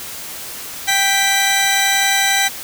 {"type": "tone pair together", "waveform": "15% pulse", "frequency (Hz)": [784, 1975.5], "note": ["G5", "B6"], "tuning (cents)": [0, 0], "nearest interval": "octave + major third", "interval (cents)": 1600, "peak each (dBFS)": -10, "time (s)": [0.87, 2.49], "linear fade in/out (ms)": 20, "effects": ["white hiss -30 dBFS RMS until 2.63 s"]}